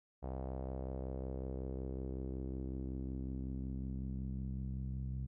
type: tone with low-pass filter sweep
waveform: sawtooth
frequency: 65.41 Hz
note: C2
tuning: in tune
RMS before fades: -41 dBFS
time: 0.22-5.27 s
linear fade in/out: 20 ms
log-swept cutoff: 720 to 150 Hz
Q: 2.3
effects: none